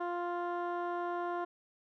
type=tone with low-pass filter; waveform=15% pulse; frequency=349.6 Hz; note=F4; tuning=2 cents sharp; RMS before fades=-36 dBFS; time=0-1.45 s; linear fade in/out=10 ms; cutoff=1200 Hz; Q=0.94; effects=none